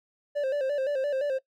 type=tone with vibrato; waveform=triangle; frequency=554.4 Hz; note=C#5; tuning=in tune; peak=-23 dBFS; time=0.35-1.39 s; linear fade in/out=20 ms; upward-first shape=square; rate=5.8 Hz; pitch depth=82 cents each way; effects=noise-tail reverb RT60 0.1 s tail -20 dB re dry